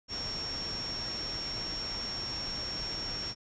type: tone in noise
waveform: sine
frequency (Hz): 5510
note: F8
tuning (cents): -24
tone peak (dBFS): -35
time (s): 0.08-3.35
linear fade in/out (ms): 50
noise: pink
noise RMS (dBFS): -41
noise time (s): 0.08-3.35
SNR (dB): +3
effects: resampled to 16000 Hz